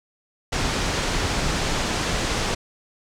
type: low-pass noise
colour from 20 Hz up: pink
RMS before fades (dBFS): -24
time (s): 0.52-2.55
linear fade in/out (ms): 10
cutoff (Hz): 7500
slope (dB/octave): 24
effects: none